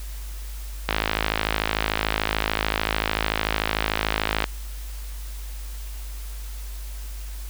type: click train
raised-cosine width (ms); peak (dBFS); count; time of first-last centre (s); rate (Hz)
0.3; -4; 191; 0.89-4.441; 53.5
effects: added 50 Hz sine -31 dBFS peak until 7.49 s + white hiss -44 dBFS RMS until 7.49 s